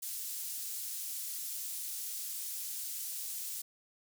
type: high-pass noise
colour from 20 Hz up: pink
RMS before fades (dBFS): -40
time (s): 0.02-3.62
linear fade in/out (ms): 10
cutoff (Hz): 7700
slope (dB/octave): 12
effects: none